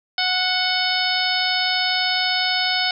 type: harmonic tone with a mistuned harmonic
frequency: 736 Hz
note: F#5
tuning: 9 cents flat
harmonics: 1 / 2 / 3 / 4 / 5 / 6 / 7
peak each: -26 / -26 / -26 / -26 / -26 / -26 / -26 dBFS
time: 0.18-2.91 s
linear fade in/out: 2 ms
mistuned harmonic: 4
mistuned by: +34 cents
effects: none